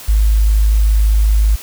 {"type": "tone", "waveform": "sine", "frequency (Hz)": 52.7, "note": "G#1", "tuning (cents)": 26, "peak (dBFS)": -8, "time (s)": [0.08, 1.56], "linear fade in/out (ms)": 10, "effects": ["white hiss -33 dBFS RMS until 1.62 s"]}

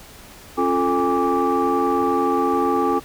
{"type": "tone cluster", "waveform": "sine", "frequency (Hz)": [271.3, 350.1, 438.6, 815, 1166], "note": ["C#4", "F4", "A4", "G#5", "D6"], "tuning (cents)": [-37, 4, -6, -33, -13], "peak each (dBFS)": -22, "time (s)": [0.57, 3], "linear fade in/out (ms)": 20, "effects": ["tanh soft clip ceiling -10 dBFS", "pink hiss -43 dBFS RMS until 3.04 s"]}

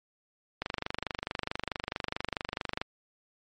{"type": "click train", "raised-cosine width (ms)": 0.3, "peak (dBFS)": -15, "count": 55, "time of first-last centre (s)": [0.62, 2.815], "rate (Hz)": 24.6, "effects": ["MP3 48 kbps"]}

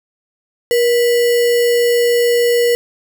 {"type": "tone with sample-and-hold", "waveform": "sine", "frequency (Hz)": 476.7, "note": "A#4", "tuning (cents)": 39, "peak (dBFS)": -10, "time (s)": [0.71, 2.75], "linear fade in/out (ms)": 0, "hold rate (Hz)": 2450, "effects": []}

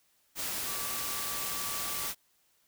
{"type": "tone in noise", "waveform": "sine", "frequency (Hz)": 1157, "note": "D6", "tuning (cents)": -26, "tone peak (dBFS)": -43, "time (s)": [0.64, 2.11], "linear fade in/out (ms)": 50, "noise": "white", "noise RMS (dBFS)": -35, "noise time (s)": [0.35, 2.15], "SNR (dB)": -11, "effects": ["white hiss -70 dBFS RMS until 2.67 s"]}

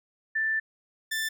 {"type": "tone pair in turn", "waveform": ["sine", "sawtooth"], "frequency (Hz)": [1769, 1769], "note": ["A6", "A6"], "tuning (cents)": [9, 9], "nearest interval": "unison", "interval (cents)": 0, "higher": "neither", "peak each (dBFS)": -24, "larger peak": "neither", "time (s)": [[0.35, 0.6], [1.11, 1.29]], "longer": "first", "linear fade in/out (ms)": 10, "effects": []}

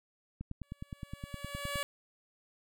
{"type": "click train", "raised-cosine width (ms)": 5, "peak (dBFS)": -27, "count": 14, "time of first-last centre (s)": [0.41, 1.757], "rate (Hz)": 9.65}
{"type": "tone with exponential growth", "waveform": "10% pulse", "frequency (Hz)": 570, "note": "C#5", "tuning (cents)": 48, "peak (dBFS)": -24, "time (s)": [0.63, 1.83], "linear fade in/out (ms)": 0, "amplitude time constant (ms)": 260}
{"effects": []}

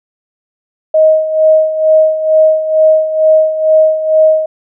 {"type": "tone with tremolo", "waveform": "sine", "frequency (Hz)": 628, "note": "D#5", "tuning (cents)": 16, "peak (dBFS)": -3, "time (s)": [0.94, 4.46], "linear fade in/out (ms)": 5, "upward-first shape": "sine", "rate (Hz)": 2.2, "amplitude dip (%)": 70, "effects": []}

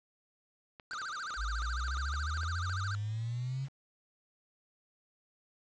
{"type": "clicks", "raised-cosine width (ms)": 0.3, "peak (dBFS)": -32, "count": 12, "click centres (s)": [0.798, 0.934, 1.017, 1.306, 1.341, 1.621, 1.883, 1.971, 2.139, 2.373, 2.433, 2.696]}
{"type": "tone with vibrato", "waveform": "square", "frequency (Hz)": 1371, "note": "F6", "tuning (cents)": -32, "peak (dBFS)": -38, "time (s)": [0.91, 2.95], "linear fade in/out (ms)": 0, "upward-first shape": "sine", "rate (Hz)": 14, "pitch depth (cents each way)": 250}
{"type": "exponential sweep", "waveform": "sine", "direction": "up", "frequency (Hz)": [51.91, 138.59], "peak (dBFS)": -33, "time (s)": [1.36, 3.69], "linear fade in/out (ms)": 50}
{"effects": ["resampled to 16000 Hz", "9-bit"]}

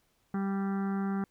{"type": "harmonic tone", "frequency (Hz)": 196, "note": "G3", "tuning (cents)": 0, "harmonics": [1, 2, 4, 5, 6, 7, 8, 9, 10], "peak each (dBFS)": [-29, -40, -42, -53, -46, -46, -50, -56, -57], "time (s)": [0.34, 1.24], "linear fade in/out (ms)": 2, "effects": ["pink hiss -72 dBFS RMS until 1.3 s"]}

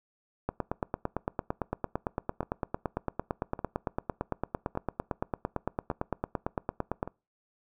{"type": "two click trains", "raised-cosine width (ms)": 1, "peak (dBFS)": [-23, -15], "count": [5, 59], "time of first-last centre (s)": [[2.43, 7.076], [0.49, 7.029]], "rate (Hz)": [0.861, 8.87], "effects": ["noise-tail reverb RT60 0.3 s tail -24 dB re dry"]}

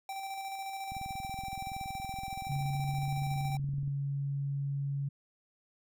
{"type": "tone with tremolo", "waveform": "square", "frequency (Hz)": 779, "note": "G5", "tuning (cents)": -11, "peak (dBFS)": -37, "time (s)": [0.09, 3.57], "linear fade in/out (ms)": 2, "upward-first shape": "square", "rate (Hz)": 14, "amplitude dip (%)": 30}
{"type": "click train", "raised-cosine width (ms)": 5, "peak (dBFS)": -33, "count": 64, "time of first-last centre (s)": [0.92, 3.878], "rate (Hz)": 21.3}
{"type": "tone", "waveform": "sine", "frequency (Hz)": 140, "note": "C#3", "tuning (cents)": 18, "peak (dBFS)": -31, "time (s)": [2.49, 5.09], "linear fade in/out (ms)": 10}
{"effects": []}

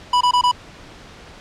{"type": "tone bursts", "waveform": "square", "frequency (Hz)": 986, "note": "B5", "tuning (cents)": -3, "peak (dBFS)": -13, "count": 4, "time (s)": [0.13, 0.515], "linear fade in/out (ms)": 5, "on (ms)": 79, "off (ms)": 23, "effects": ["pink hiss -41 dBFS RMS until 1.4 s", "low-pass 5000 Hz 12 dB/octave"]}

